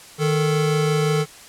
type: tone pair together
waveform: square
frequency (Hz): 155 / 439.2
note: D#3 / A4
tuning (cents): -6 / -3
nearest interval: octave + tritone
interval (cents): 1803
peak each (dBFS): -20 / -22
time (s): 0.18-1.26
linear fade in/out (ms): 50
effects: white hiss -43 dBFS RMS until 1.48 s + low-pass 10000 Hz 12 dB/octave